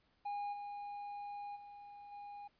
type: tone with level steps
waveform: triangle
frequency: 817 Hz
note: G#5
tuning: 29 cents flat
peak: -36 / -41 / -49 / -45 dBFS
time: 0.25-2.48 s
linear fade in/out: 10 ms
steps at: 0.52 / 1.55 / 2.11 s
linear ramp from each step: 20 ms
effects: pink hiss -75 dBFS RMS until 2.59 s + resampled to 11025 Hz